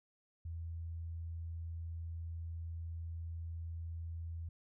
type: tone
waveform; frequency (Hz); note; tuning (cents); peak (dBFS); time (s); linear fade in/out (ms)
sine; 83; E2; +12; -40; 0.45-4.49; 5
effects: none